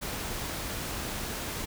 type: noise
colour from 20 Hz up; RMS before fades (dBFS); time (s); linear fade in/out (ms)
pink; -35; 0.01-1.66; 20
effects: none